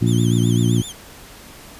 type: harmonic tone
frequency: 58.27 Hz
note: A#1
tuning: in tune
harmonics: 2 / 3 / 4 / 5 / 6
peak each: -16 / -20 / -22 / -24 / -26 dBFS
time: 0.01-0.82 s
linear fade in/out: 10 ms
type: tone with vibrato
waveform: 20% pulse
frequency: 3322 Hz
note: G#7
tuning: in tune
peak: -25 dBFS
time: 0.06-0.93 s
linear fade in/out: 20 ms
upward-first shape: sine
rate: 7.8 Hz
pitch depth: 140 cents each way
effects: pink hiss -41 dBFS RMS until 1.79 s + resampled to 32000 Hz